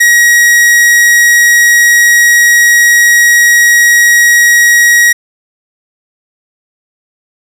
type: tone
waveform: 45% pulse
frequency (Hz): 1901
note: A#6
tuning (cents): +33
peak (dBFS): -3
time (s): 0-5.13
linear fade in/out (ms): 10
effects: resampled to 32000 Hz + 7-bit